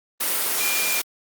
sine tone in noise, 2400 Hz, D7, 37 cents sharp, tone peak -26 dBFS, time 0.6-1 s, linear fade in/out 10 ms, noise white, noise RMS -23 dBFS, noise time 0.2-1.02 s, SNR -6 dB, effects high-pass 300 Hz 12 dB/octave + Opus 32 kbps

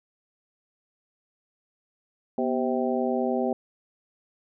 harmonic tone with a mistuned harmonic, 130 Hz, C3, 11 cents flat, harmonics 2 / 3 / 4 / 5 / 6, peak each -27 / -29 / -30 / -31 / -32 dBFS, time 2.38-3.53 s, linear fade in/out 2 ms, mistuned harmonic 2, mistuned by -110 cents, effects none

